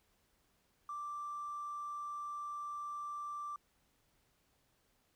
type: tone with hard clipping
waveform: triangle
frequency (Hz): 1174.7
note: D6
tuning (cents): 0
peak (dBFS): -40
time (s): 0.89-3.56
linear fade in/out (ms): 2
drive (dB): 3
effects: pink hiss -75 dBFS RMS until 5.15 s